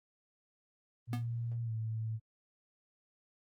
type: tone with pitch glide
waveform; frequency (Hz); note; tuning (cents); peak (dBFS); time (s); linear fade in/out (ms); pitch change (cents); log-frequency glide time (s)
sine; 117.1 to 111.17; A#2 to A2; +8 to +18; -34; 1.07-2.2; 50; -90; 1.63-1.73
type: tone with exponential decay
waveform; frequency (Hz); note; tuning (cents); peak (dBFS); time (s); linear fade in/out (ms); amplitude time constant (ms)
square; 242.6; B3; -31; -33; 1.13-1.26; 2; 28
effects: Opus 24 kbps